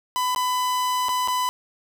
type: tone with dropouts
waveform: 45% pulse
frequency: 1000 Hz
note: B5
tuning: 21 cents sharp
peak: -21 dBFS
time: 0.16-1.49 s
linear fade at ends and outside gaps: 0 ms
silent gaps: 0.348-0.361 / 1.085-1.091 / 1.276-1.283 s
effects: none